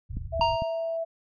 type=low-pass noise; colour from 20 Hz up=white; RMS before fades=-36 dBFS; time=0.09-0.58 s; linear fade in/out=20 ms; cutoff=120 Hz; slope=48 dB/octave
type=click train; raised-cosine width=5 ms; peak=-21 dBFS; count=3; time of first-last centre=0.17-0.621 s; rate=4.43 Hz
type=tone; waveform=sine; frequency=659.3 Hz; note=E5; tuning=in tune; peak=-27 dBFS; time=0.32-1.05 s; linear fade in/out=20 ms
type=tone with exponential decay; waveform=square; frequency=932.3 Hz; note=A#5; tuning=in tune; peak=-19 dBFS; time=0.41-0.97 s; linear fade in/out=2 ms; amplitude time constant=120 ms
effects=resampled to 11025 Hz